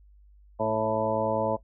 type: harmonic tone with a mistuned harmonic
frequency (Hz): 110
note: A2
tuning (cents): 0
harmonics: 1 / 2 / 3 / 4 / 5 / 6 / 8 / 9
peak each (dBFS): -37 / -34 / -37 / -33 / -27 / -29 / -32 / -35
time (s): 0.59-1.57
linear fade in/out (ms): 20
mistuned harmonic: 3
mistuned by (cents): -28
effects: noise-tail reverb RT60 0.1 s tail -18 dB re dry + added 50 Hz sine -52 dBFS peak until 1.63 s